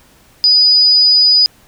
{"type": "tone", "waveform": "sine", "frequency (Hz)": 4955, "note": "D#8", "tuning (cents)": -8, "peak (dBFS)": -6, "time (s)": [0.44, 1.46], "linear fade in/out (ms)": 0, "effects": ["pink hiss -48 dBFS RMS until 1.67 s"]}